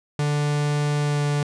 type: tone with pitch glide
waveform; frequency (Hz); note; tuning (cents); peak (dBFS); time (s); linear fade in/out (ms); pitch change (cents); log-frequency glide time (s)
45% pulse; 146.9 to 145.8; D3 to D3; +1 to -12; -20; 0.19-1.43; 2; -13; 1.01-1.24
effects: resampled to 22050 Hz